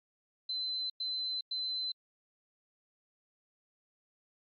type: tone bursts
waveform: sine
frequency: 4054 Hz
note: B7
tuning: 45 cents sharp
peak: -33 dBFS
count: 3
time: 0.49-1.92 s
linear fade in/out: 5 ms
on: 410 ms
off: 100 ms
effects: AAC 64 kbps